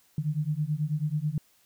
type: beating tone pair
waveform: sine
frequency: 146.83 / 156.03 Hz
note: D3 / D#3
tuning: 0 / +5 cents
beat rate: 9.2 Hz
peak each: -29 dBFS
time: 0.18-1.38 s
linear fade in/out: 2 ms
effects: white hiss -64 dBFS RMS until 1.65 s